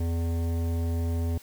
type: tone with hard clipping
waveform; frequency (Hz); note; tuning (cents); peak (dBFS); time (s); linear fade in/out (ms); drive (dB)
triangle; 83.7; E2; +27; -27; 0-1.38; 5; 18
effects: white hiss -52 dBFS RMS until 1.42 s